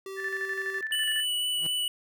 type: tone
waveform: square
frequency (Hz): 386.6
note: G4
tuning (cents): -24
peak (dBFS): -37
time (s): 0.06-0.81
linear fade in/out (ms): 2
type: tone with tremolo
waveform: sine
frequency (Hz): 1760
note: A6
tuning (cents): 0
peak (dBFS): -28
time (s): 0.16-1.25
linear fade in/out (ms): 50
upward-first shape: square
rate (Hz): 12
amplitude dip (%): 55
type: tone with vibrato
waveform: square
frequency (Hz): 2960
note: F#7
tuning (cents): 0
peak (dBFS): -27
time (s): 0.92-1.88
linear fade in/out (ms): 2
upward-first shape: sine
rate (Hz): 4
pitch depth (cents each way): 10
type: tone with exponential growth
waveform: sawtooth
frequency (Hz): 163.7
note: E3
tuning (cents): -12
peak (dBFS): -32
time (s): 1.55-1.67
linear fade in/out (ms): 5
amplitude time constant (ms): 25
effects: none